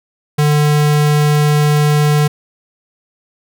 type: tone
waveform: square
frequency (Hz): 148.8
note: D3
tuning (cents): +23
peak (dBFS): -10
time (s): 0.38-2.28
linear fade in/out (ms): 10
effects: none